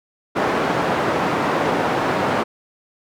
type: band-pass noise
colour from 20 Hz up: white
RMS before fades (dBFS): -20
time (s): 0.35-2.44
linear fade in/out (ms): 20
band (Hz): 150 to 1000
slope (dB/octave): 12
effects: none